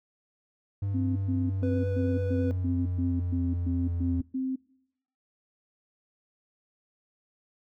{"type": "exponential sweep", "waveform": "triangle", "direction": "down", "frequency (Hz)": [99.3, 84.7], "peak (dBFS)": -25, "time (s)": [0.82, 4.21], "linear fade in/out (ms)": 5}
{"type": "tone bursts", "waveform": "sine", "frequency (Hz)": 261.6, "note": "C4", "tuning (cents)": 0, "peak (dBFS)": -27, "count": 11, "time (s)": [0.94, 4.56], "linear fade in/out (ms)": 10, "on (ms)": 220, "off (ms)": 120}
{"type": "tone with vibrato", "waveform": "triangle", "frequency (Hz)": 493.9, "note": "B4", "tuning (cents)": 0, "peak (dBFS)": -29, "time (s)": [1.63, 2.51], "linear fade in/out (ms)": 0, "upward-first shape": "sine", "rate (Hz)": 9.1, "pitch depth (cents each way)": 11}
{"effects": ["noise-tail reverb RT60 0.8 s tail -25 dB re dry"]}